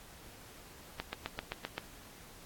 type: click train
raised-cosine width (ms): 0.3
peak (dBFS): -20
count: 7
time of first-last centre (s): 1-1.78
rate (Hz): 7.69
effects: pink hiss -54 dBFS RMS until 2.45 s + AAC 64 kbps